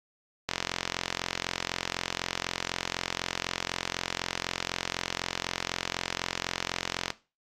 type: click train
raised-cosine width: 0.2 ms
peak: -10 dBFS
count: 292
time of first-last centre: 0.49-7.104 s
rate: 44 Hz
effects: noise-tail reverb RT60 0.3 s tail -18 dB re dry + AAC 64 kbps